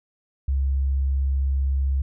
sine tone, 67.8 Hz, C#2, 38 cents flat, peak -19 dBFS, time 0.48-2.02 s, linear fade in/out 5 ms, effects none

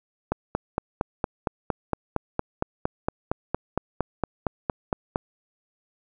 click train, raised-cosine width 1 ms, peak -9 dBFS, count 22, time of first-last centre 0.32-5.159 s, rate 4.34 Hz, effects none

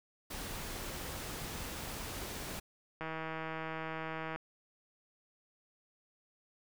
pink noise, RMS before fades -42 dBFS, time 0.3-2.6 s, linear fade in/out 10 ms
click train, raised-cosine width 0.5 ms, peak -25 dBFS, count 217, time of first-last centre 3.01-4.36 s, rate 160 Hz
effects none

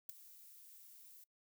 violet noise with ADSR envelope, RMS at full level -41 dBFS, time 0.09-1.24 s, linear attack 4 ms, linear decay 9 ms, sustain -18 dB, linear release 4 ms, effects noise-tail reverb RT60 0.1 s tail -22 dB re dry

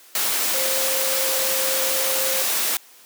sine tone in noise, 529 Hz, C5, 19 cents sharp, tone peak -27 dBFS, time 0.54-2.42 s, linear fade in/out 2 ms, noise white, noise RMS -22 dBFS, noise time 0.15-2.77 s, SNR -8 dB, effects white hiss -49 dBFS RMS until 3.05 s + high-pass 300 Hz 12 dB/octave

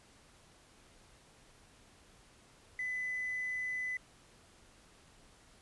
sine tone with hard clipping, 2005 Hz, B6, 26 cents sharp, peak -35 dBFS, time 2.79-3.97 s, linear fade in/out 2 ms, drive 1 dB, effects pink hiss -62 dBFS RMS until 5.61 s + resampled to 24000 Hz

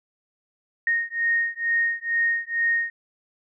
sine beating tone pair, 1855 / 1857.2 Hz, A#6 / A#6, -9 / -7 cents, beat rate 2.2 Hz, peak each -24 dBFS, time 0.87-2.9 s, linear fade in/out 2 ms, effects none

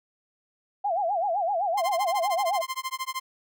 sine tone with vibrato, 740 Hz, F#5, in tune, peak -23 dBFS, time 0.84-2.62 s, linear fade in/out 10 ms, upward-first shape sine, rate 7.8 Hz, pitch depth 210 cents each way
sawtooth tone with tremolo, 1046.5 Hz, C6, in tune, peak -23 dBFS, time 1.77-3.2 s, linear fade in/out 10 ms, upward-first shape sine, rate 13 Hz, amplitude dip 100%
effects none

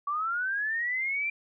sine linear sweep, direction up, 1132 to 2374 Hz, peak -27 dBFS, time 0.07-1.3 s, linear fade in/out 5 ms, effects none

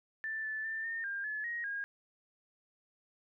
sine tone with pitch steps, 1768 / 1749 / 1782 / 1823 / 1602 / 1717 / 1883 / 1629 Hz, A6 / A6 / A6 / A#6 / G6 / A6 / A#6 / G#6, +8 / -11 / +22 / -39 / +37 / -43 / +17 / -34 cents, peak -35 dBFS, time 0.24-1.84 s, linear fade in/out 0 ms, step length 200 ms, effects none

